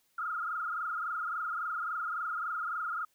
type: tone with frequency modulation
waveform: sine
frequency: 1336 Hz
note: E6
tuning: 23 cents sharp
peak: -32 dBFS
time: 0.18-3.05 s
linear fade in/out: 5 ms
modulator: 23.6 Hz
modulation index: 3.8
effects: white hiss -72 dBFS RMS until 3.14 s